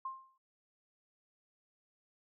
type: tone with exponential decay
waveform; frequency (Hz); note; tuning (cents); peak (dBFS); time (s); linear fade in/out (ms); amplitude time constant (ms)
sine; 1058; C6; +19; -35; 0.05-0.38; 5; 70
effects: none